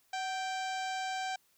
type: harmonic tone with a mistuned harmonic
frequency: 784 Hz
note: G5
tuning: in tune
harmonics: 1 / 2 / 3 / 4 / 5 / 6 / 7 / 8 / 9 / 10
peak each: -35 / -41 / -45 / -47 / -49 / -51 / -52 / -53 / -54 / -55 dBFS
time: 0.13-1.36 s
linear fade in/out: 5 ms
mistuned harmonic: 1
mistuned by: -68 cents
effects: white hiss -70 dBFS RMS until 1.57 s